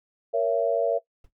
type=chord; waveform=sine; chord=A# diminished; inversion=none; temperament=just; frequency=466.2 / 559.4 / 671.3 Hz; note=A#4 / C#5 / E5; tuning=0 / +16 / +31 cents; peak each=-25 dBFS; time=0.33-0.99 s; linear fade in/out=20 ms
type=noise with exponential decay; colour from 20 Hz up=brown; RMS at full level=-43 dBFS; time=1.24-1.31 s; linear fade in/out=5 ms; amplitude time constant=15 ms
effects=noise-tail reverb RT60 0.1 s tail -17 dB re dry